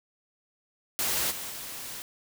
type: noise with level steps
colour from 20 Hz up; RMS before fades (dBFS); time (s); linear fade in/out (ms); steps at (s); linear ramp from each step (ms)
white; -28 / -37 / -39; 0.99-2.02; 0; 1.3 / 1.49; 20
effects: none